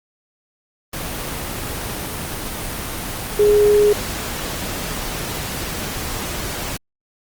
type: tone in noise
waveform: sine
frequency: 415.6 Hz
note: G#4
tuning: 1 cent sharp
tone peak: -10 dBFS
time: 3.39-3.93 s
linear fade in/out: 5 ms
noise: pink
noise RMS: -26 dBFS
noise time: 0.93-6.77 s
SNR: +13 dB
effects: Opus 24 kbps